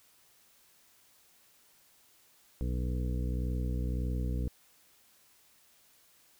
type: harmonic tone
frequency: 61.74 Hz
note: B1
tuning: in tune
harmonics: 1 / 2 / 3 / 4 / 5 / 7 / 8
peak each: -31 / -37 / -41 / -43 / -45 / -48 / -49 dBFS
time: 2.61-4.48 s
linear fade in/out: 0 ms
effects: white hiss -64 dBFS RMS until 6.39 s